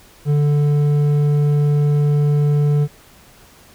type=tone with hard clipping; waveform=sine; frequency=146.5 Hz; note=D3; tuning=4 cents flat; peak=-14 dBFS; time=0.25-2.88 s; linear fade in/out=50 ms; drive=6 dB; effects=pink hiss -47 dBFS RMS until 3.74 s